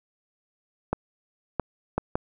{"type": "clicks", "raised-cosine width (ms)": 1, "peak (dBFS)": -10, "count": 4, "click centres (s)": [0.93, 1.597, 1.98, 2.155], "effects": []}